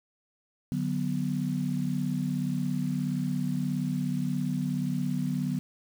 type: chord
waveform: sine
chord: B minor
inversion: first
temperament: just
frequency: 148.16 / 185.21 / 246.9 Hz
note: D3 / F#3 / B3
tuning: +16 / +2 / 0 cents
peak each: -31 dBFS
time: 0.72-5.59 s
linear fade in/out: 0 ms
effects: 8-bit